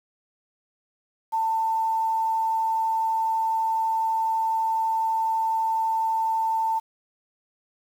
sine tone, 894 Hz, A5, 27 cents sharp, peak -21 dBFS, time 1.32-6.8 s, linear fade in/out 20 ms, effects 8-bit

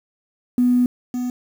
triangle tone pair in turn, 246.9 / 247.9 Hz, B3 / B3, 0 / +7 cents, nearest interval unison, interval 7 cents, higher second, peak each -9 / -19 dBFS, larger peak first, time 0.58-0.86 / 1.14-1.3 s, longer first, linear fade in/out 2 ms, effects tanh soft clip ceiling -11 dBFS + 7-bit

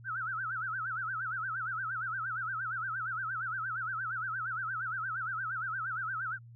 sine tone with vibrato, 1418 Hz, F6, 26 cents sharp, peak -33 dBFS, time 0.04-6.39 s, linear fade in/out 50 ms, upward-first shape sine, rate 8.6 Hz, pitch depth 190 cents each way, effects added 117 Hz sine -49 dBFS peak until 6.55 s

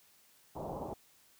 white low-pass noise, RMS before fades -41 dBFS, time 0.55-0.94 s, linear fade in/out 10 ms, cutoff 950 Hz, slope 48 dB/octave, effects white hiss -65 dBFS RMS until 1.39 s

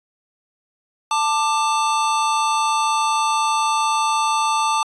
square tone pair together, 886.1 / 1184 Hz, A5 / D6, +12 / +14 cents, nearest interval perfect fourth, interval 502 cents, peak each -20 / -21 dBFS, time 1.11-4.83 s, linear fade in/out 2 ms, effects resampled to 22050 Hz

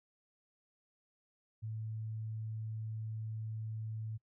sine tone, 110 Hz, A2, in tune, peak -38 dBFS, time 1.62-4.18 s, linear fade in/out 20 ms, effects noise-tail reverb RT60 0.1 s tail -26 dB re dry

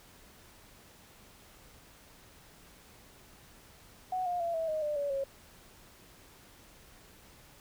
sine tone with pitch steps, 741 / 709.6 / 679.5 / 650.7 / 623.1 / 596.7 / 571.4 / 547.2 Hz, F#5 / F5 / F5 / E5 / D#5 / D5 / D5 / C#5, +2 / +27 / -48 / -23 / +2 / +27 / -48 / -23 cents, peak -30 dBFS, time 4.12-5.24 s, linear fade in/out 5 ms, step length 140 ms, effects pink hiss -57 dBFS RMS until 7.6 s

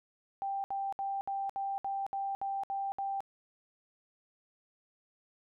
sine tone bursts, 787 Hz, G5, 7 cents sharp, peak -32 dBFS, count 10, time 0.42-3.205 s, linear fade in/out 0 ms, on 220 ms, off 65 ms, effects none

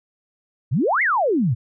sine exponential two-way sweep, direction up then down, 103.83 to 2220 to 103.83 Hz, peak -16 dBFS, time 0.71-1.55 s, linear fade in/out 20 ms, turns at 1.02 s, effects none

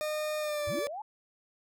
40% pulse tone with pitch glide, 610 to 579.8 Hz, D#5 to D5, -34 to -22 cents, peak -30 dBFS, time 0.01-0.87 s, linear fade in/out 0 ms, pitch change -88 cents, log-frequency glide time 0.39-0.75 s
sine tone with exponential growth, 333.7 Hz, E4, 21 cents sharp, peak -34 dBFS, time 0.54-0.79 s, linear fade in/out 0 ms, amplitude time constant 53 ms
sine linear sweep, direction up, 61.74 to 890 Hz, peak -36 dBFS, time 0.67-1.02 s, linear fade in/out 5 ms
effects none

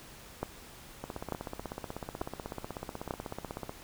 two click trains, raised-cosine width 1 ms, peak -18 / -23 dBFS, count 4 / 44, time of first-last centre 0.43-3.109 / 1.04-3.694 s, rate 1.12 / 16.2 Hz, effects pink hiss -51 dBFS RMS until 3.83 s

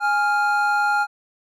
triangle tone pair together, 829 / 1397.7 Hz, G#5 / F6, -3 / +1 cents, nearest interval major sixth, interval 904 cents, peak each -18 dBFS, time 0-1.07 s, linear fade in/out 50 ms, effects none

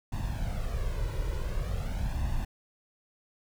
brown noise with flanger, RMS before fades -31 dBFS, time 0.12-2.45 s, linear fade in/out 5 ms, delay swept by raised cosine 1.1 to 2.07 ms, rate 0.46 Hz, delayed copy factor +0.7, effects none

